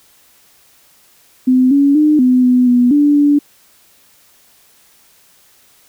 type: tone with pitch steps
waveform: sine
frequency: 255.6 / 281.4 / 302.8 / 252.7 / 249.9 / 245.1 / 291.3 / 289.7 Hz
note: C4 / C#4 / D#4 / B3 / B3 / B3 / D4 / D4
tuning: -40 / +26 / -47 / +40 / +21 / -13 / -14 / -24 cents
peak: -7 dBFS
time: 1.47-3.39 s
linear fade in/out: 10 ms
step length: 240 ms
effects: white hiss -50 dBFS RMS until 5.88 s